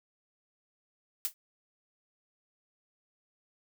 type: noise with exponential decay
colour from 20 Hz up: blue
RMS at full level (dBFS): -27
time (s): 1.25-1.34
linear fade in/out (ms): 0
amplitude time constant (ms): 18
effects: none